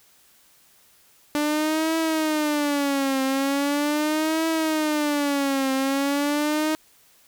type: tone with vibrato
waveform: sawtooth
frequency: 293.7 Hz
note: D4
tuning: in tune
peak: -17 dBFS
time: 1.35-6.75 s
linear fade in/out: 0 ms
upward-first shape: triangle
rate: 0.4 Hz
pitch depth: 180 cents each way
effects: white hiss -57 dBFS RMS until 7.27 s